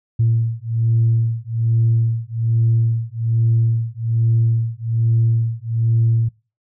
sine beating tone pair, 114 / 115.2 Hz, A#2 / A#2, -38 / -20 cents, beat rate 1.2 Hz, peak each -17 dBFS, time 0.19-6.29 s, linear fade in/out 10 ms, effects noise-tail reverb RT60 0.3 s tail -23 dB re dry + tanh soft clip ceiling -8 dBFS

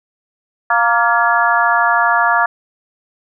harmonic tone with a mistuned harmonic, 233.1 Hz, A#3, in tune, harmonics 3 / 4 / 5 / 6 / 7, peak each -17 / -17 / -17 / -17 / -17 dBFS, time 0.7-2.46 s, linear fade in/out 5 ms, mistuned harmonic 7, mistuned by +59 cents, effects none

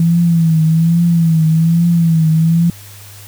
sine tone with vibrato, 164.81 Hz, E3, in tune, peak -8 dBFS, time 0-2.7 s, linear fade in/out 2 ms, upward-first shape triangle, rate 1.2 Hz, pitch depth 79 cents each way, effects added 101 Hz sine -36 dBFS peak until 3.27 s + white hiss -38 dBFS RMS until 3.27 s

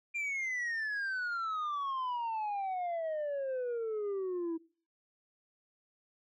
sine exponential sweep, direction down, 2400 to 324 Hz, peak -30 dBFS, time 0.14-4.58 s, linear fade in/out 20 ms, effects noise-tail reverb RT60 0.4 s tail -21 dB re dry + tanh soft clip ceiling -32 dBFS

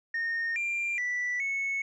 sine tone with pitch steps, 1840 / 2381 / 1968 / 2203 Hz, A#6 / D7 / B6 / C#7, -23 / +23 / -7 / -11 cents, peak -26 dBFS, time 0.14-1.82 s, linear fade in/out 5 ms, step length 420 ms, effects tanh soft clip ceiling -26 dBFS

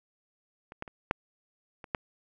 clicks, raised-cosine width 0.5 ms, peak -29 / -20 / -29 / -10 / -28 / -13 dBFS, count 6, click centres 0.721 / 0.824 / 0.878 / 1.111 / 1.842 / 1.948 s, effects none

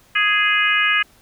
harmonic tone, 415.8 Hz, G#4, 2 cents sharp, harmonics 3 / 4 / 5 / 6 / 7, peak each -23 / -19 / -21 / -20 / -23 dBFS, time 0.15-1.03 s, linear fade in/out 10 ms, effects pink hiss -53 dBFS RMS until 1.21 s

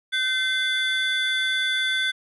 triangle tone cluster, 1538 / 2068 / 3470 Hz, G6 / C7 / A7, -33 / -21 / -25 cents, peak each -23 / -28 / -23 dBFS, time 0.12-2.12 s, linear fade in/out 20 ms, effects resampled to 32000 Hz

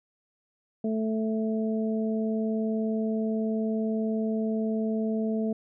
harmonic tone, 219.8 Hz, A3, 2 cents flat, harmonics 1 / 2 / 3, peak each -26 / -32 / -36 dBFS, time 0.84-5.53 s, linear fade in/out 5 ms, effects none

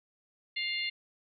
harmonic tone, 702 Hz, F5, 9 cents sharp, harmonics 3 / 4 / 5 / 6, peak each -34 / -36 / -41 / -38 dBFS, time 0.56-0.9 s, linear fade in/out 10 ms, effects none

